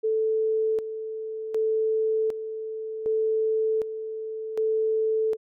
sine tone with tremolo, 439.4 Hz, A4, 2 cents flat, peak -21 dBFS, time 0.03-5.37 s, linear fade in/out 20 ms, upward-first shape square, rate 0.66 Hz, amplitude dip 65%, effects none

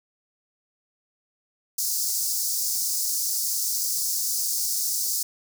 pink high-pass noise, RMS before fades -26 dBFS, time 1.78-5.23 s, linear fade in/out 5 ms, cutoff 4900 Hz, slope 48 dB/octave, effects none

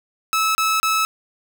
sawtooth tone bursts, 1301 Hz, E6, 23 cents flat, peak -13 dBFS, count 3, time 0.33-1.05 s, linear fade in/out 0 ms, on 220 ms, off 30 ms, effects none

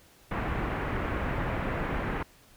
pink low-pass noise, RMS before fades -31 dBFS, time 0.31-2.23 s, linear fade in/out 5 ms, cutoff 2200 Hz, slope 24 dB/octave, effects pink hiss -58 dBFS RMS until 2.56 s

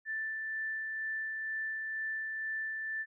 sine tone with tremolo, 1765 Hz, A6, 5 cents sharp, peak -33 dBFS, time 0.05-3.06 s, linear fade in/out 50 ms, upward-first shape sine, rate 2.1 Hz, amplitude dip 25%, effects none

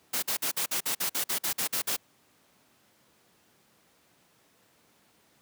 white noise bursts, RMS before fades -29 dBFS, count 13, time 0.13-1.966 s, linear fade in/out 10 ms, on 96 ms, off 49 ms, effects pink hiss -64 dBFS RMS until 5.41 s + high-pass 150 Hz 12 dB/octave

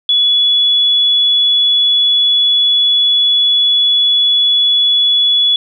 sine tone, 3405 Hz, G#7, 42 cents sharp, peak -8 dBFS, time 0.09-5.56 s, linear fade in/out 2 ms, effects none

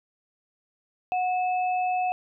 sine tone pair together, 733 / 2607 Hz, F#5 / E7, -16 / -20 cents, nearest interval octave + minor seventh, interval 2196 cents, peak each -23 / -35 dBFS, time 1.12-2.12 s, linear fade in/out 0 ms, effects none

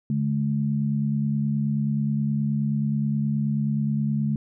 sine tone pair together, 143.85 / 213.3 Hz, D3 / G#3, -36 / +46 cents, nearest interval perfect fifth, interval 682 cents, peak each -24 / -24 dBFS, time 0.1-4.36 s, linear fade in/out 2 ms, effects none

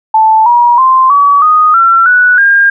sine tone with pitch steps, 878 / 957.5 / 1044.1 / 1138.6 / 1241.7 / 1354.1 / 1476.6 / 1610.3 Hz, A5 / A#5 / C6 / C#6 / D#6 / E6 / F#6 / G6, -4 / +46 / -4 / +46 / -4 / +46 / -4 / +46 cents, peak -3 dBFS, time 0.14-2.7 s, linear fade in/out 5 ms, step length 320 ms, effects none

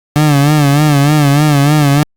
30% pulse tone with vibrato, 146.1 Hz, D3, 9 cents flat, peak -4 dBFS, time 0.16-2.03 s, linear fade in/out 0 ms, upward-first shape sine, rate 3.3 Hz, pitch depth 81 cents each way, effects Opus 48 kbps

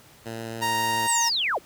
10% pulse tone with vibrato, 113.9 Hz, A#2, 40 cents flat, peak -24 dBFS, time 0.25-1.08 s, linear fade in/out 20 ms, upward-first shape sine, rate 7.2 Hz, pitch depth 9 cents each way
sawtooth tone, 932.3 Hz, A#5, in tune, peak -19 dBFS, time 0.61-1.3 s, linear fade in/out 20 ms
sine linear sweep, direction down, 8630 to 259.1 Hz, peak -22 dBFS, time 1.07-1.59 s, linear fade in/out 20 ms
effects pink hiss -52 dBFS RMS until 1.65 s + high-pass 60 Hz 12 dB/octave

